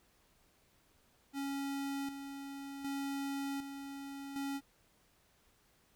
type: tone with tremolo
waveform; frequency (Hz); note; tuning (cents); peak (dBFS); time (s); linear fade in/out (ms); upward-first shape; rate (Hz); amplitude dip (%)
square; 277.2; C#4; 0; -37; 1.33-4.61; 50; square; 0.66; 55
effects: pink hiss -70 dBFS RMS until 5.95 s